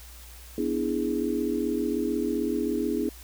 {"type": "chord", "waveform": "sine", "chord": "E dominant seventh", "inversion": "second", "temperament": "equal", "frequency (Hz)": [246.9, 293.7, 329.6, 415.3], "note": ["B3", "D4", "E4", "G#4"], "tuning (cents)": [0, 0, 0, 0], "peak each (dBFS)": -30, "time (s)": [0.58, 3.09], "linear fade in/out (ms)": 2, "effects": ["added 60 Hz sine -45 dBFS peak until 3.23 s", "white hiss -49 dBFS RMS until 3.23 s"]}